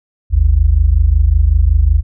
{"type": "tone pair together", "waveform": "sine", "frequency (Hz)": [52.23, 77.6], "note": ["G#1", "D#2"], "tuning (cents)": [11, -4], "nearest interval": "perfect fifth", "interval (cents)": 685, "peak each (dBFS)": -10, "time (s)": [0.3, 2.03], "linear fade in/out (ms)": 50, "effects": []}